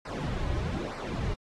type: noise with flanger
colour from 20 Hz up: brown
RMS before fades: -32 dBFS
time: 0.05-1.34 s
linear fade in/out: 5 ms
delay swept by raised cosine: 0.29 to 4.49 ms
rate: 1.1 Hz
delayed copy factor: -0.95
effects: low-pass 6000 Hz 12 dB/octave + AAC 32 kbps